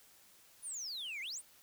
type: exponential two-way sweep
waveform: sine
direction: down then up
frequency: 10160 to 2032 to 10160 Hz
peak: -37 dBFS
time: 0.62-1.42 s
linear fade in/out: 50 ms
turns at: 1.21 s
effects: tanh soft clip ceiling -39 dBFS + white hiss -63 dBFS RMS until 1.62 s